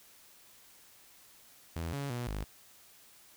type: tone with pitch steps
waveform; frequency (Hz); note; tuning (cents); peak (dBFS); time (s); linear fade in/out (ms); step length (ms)
sawtooth; 82.9 / 140.5 / 121.2 / 50.9; E2 / C#3 / B2 / G#1; +10 / +24 / -32 / -34; -31; 1.76-2.44; 0; 170
effects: white hiss -59 dBFS RMS until 3.36 s